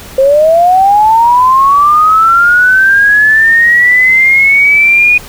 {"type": "linear sweep", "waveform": "sine", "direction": "up", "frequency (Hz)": [523.3, 2468], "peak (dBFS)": -3, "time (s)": [0.18, 5.18], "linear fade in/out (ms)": 5, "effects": ["pink hiss -30 dBFS RMS until 5.28 s"]}